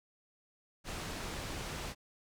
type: low-pass noise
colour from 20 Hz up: pink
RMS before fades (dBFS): -41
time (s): 0.84-1.95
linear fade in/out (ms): 50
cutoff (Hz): 7900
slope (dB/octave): 12
effects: none